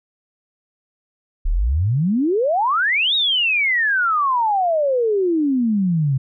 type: exponential two-way sweep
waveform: sine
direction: up then down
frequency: 32.22 to 3831 to 128.7 Hz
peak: -15 dBFS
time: 1.45-6.18 s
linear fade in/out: 10 ms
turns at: 3.15 s
effects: none